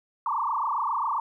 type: tone with frequency modulation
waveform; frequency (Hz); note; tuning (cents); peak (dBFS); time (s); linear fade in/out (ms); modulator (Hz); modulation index
sine; 1036; C6; -17; -24; 0.26-1.2; 2; 27.4; 5.4
effects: 11-bit